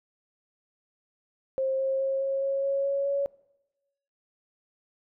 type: tone with pitch steps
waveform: sine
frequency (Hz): 531 / 535 / 539 / 543.1 / 547.2 / 551.3 / 555.5 / 559.7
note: C5 / C5 / C#5 / C#5 / C#5 / C#5 / C#5 / C#5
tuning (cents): +25 / +38 / -49 / -36 / -23 / -10 / +4 / +17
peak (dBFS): -24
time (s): 1.58-3.26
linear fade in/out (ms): 0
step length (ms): 210
effects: noise-tail reverb RT60 0.9 s tail -22 dB re dry